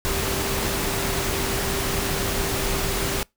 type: tone in noise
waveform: sine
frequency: 392 Hz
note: G4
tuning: in tune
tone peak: -31 dBFS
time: 0.05-3.23 s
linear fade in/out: 0 ms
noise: pink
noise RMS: -25 dBFS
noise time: 0.05-3.23 s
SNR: -9 dB
effects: noise-tail reverb RT60 0.2 s tail -25 dB re dry